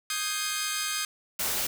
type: chord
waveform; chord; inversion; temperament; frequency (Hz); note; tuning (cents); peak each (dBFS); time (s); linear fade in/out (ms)
10% pulse; Ab major seventh; second; equal with one note detuned; 1244.5 / 1568 / 1661.2 / 2117; Eb6 / G6 / Ab6 / C7; 0 / 0 / 0 / +20; -24 / -25 / -28 / -26; 0.1-1.05; 2
type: noise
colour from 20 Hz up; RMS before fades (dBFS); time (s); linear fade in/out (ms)
white; -29; 1.39-1.67; 5
effects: none